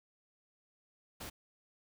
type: noise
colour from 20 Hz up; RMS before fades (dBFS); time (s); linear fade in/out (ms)
pink; -45; 1.2-1.3; 10
effects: none